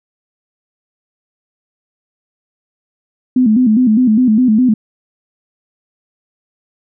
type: tone with vibrato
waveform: sine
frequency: 234 Hz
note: A#3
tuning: 7 cents sharp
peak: -7 dBFS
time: 3.36-4.74 s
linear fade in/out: 5 ms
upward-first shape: square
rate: 4.9 Hz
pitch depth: 140 cents each way
effects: none